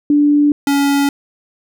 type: tone pair in turn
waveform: sine / square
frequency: 292.4 / 281.5 Hz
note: D4 / C#4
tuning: -7 / +27 cents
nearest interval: minor second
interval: 66 cents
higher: first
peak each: -8 / -12 dBFS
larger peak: first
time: 0.1-0.52 / 0.67-1.09 s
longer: neither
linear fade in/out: 2 ms
effects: none